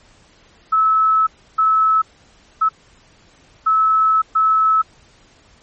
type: tone bursts at uneven times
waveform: sine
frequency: 1300 Hz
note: E6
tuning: 24 cents flat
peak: -11 dBFS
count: 5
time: 0.72-1.27 / 1.58-2.02 / 2.61-2.69 / 3.66-4.22 / 4.35-4.82 s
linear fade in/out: 10 ms
effects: pink hiss -51 dBFS RMS until 5.62 s + MP3 32 kbps